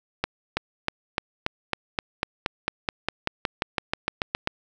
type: accelerating click train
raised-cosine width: 0.3 ms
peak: -7 dBFS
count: 21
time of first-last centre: 0.24-4.474 s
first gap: 330 ms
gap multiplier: 0.95
effects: none